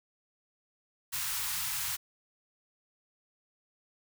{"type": "band-stop noise", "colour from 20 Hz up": "white", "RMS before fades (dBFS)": -34, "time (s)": [1.12, 1.97], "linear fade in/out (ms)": 20, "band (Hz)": [150, 850], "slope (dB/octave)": 48, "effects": []}